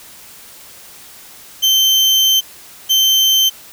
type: tone pair in turn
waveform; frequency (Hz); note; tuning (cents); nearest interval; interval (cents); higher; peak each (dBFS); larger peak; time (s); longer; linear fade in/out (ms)
35% pulse; 3105 / 3105; G7 / G7; -17 / -17; unison; 0; neither; -8; neither; 1.62-2.41 / 2.89-3.5; first; 20
effects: white hiss -39 dBFS RMS until 3.72 s